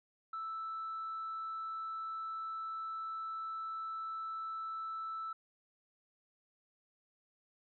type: tone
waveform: sine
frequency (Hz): 1318.5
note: E6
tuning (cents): 0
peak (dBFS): -37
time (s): 0.33-5.33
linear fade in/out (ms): 5
effects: tanh soft clip ceiling -35 dBFS